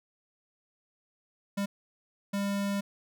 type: tone bursts at uneven times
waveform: square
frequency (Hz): 200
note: G3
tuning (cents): +35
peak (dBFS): -29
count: 2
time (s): 1.57-1.66 / 2.33-2.81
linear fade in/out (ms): 10
effects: none